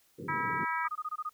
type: band-pass noise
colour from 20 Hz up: pink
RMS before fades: -41 dBFS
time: 0.18-0.65 s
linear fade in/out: 10 ms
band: 100 to 490 Hz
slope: 96 dB/octave
type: harmonic tone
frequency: 324.2 Hz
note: E4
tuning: 29 cents flat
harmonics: 3 / 4 / 5 / 6 / 7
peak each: -33 / -35 / -37 / -39 / -40 dBFS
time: 0.28-0.88 s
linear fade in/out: 10 ms
type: tone bursts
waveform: sine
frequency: 1238 Hz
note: D#6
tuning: 9 cents flat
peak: -32 dBFS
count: 7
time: 0.84-1.295 s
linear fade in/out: 10 ms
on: 47 ms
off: 21 ms
effects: white hiss -67 dBFS RMS until 1.33 s